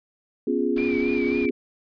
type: chord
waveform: sine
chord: C# dominant seventh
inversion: third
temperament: equal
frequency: 246.9 / 277.2 / 349.2 / 415.3 Hz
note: B3 / C#4 / E#4 / G#4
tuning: 0 / 0 / 0 / 0 cents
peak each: -26 dBFS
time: 0.47-1.51 s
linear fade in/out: 5 ms
type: noise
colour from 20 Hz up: pink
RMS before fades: -40 dBFS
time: 0.76-1.46 s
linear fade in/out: 5 ms
type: tone with vibrato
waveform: sine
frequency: 2349 Hz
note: D7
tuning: in tune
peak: -30 dBFS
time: 0.78-1.49 s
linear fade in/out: 0 ms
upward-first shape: triangle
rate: 3.7 Hz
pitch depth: 70 cents each way
effects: resampled to 11025 Hz